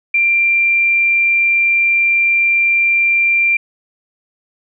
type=tone; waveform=sine; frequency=2371 Hz; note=D7; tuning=16 cents sharp; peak=-10 dBFS; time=0.14-3.57 s; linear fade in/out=5 ms; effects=none